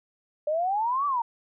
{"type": "exponential two-way sweep", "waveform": "sine", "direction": "up then down", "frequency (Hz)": [587.3, 1174.7, 904], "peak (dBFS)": -23, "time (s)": [0.47, 1.22], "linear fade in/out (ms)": 5, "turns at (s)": 1.06, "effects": []}